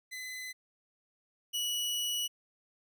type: tone pair in turn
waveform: sawtooth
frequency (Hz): 2021 / 2935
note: B6 / F#7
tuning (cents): +39 / -15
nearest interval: tritone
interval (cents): 646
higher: second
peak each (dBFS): -36 / -28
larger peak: second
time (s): 0.11-0.53 / 1.53-2.28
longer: second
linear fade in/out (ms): 20
effects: none